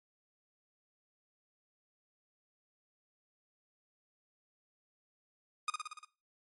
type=tone with echo; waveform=sawtooth; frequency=1233 Hz; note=D#6; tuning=16 cents flat; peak=-27 dBFS; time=5.68-5.7 s; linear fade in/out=2 ms; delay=58 ms; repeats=6; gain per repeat=-3 dB; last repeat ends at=6.048 s; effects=noise-tail reverb RT60 0.3 s tail -17 dB re dry + MP3 48 kbps